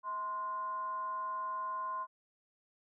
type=tone with frequency modulation; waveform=sine; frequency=1043 Hz; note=C6; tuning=6 cents flat; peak=-35 dBFS; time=0.03-2.07 s; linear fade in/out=50 ms; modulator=402 Hz; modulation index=0.31; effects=none